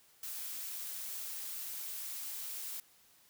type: noise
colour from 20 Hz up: blue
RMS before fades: -42 dBFS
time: 0.23-2.8 s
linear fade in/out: 2 ms
effects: white hiss -65 dBFS RMS until 3.29 s